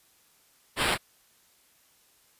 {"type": "noise with sample-and-hold", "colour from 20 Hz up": "blue", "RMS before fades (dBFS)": -26, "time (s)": [0.76, 0.98], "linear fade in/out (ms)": 50, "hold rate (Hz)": 6300, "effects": ["white hiss -63 dBFS RMS until 2.39 s", "resampled to 32000 Hz"]}